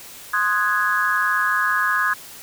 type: chord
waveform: sine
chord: Ab dominant seventh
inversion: first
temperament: equal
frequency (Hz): 1046.5 / 1244.5 / 1480 / 1661.2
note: C6 / Eb6 / Gb6 / Ab6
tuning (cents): 0 / 0 / 0 / 0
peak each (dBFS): -25 / -23 / -25 / -20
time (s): 0.33-2.14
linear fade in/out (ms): 10
effects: white hiss -40 dBFS RMS until 2.42 s